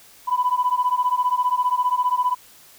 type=beating tone pair; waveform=sine; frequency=987.8 / 1002.8 Hz; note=B5 / B5; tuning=0 / +26 cents; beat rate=15 Hz; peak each=-20 / -20 dBFS; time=0.27-2.35 s; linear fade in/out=20 ms; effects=tanh soft clip ceiling -11 dBFS + white hiss -49 dBFS RMS until 2.78 s